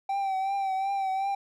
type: tone with vibrato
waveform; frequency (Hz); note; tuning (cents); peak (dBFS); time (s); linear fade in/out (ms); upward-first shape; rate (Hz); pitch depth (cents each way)
triangle; 777; G5; -16; -24; 0.09-1.35; 5; triangle; 2.7; 47
effects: none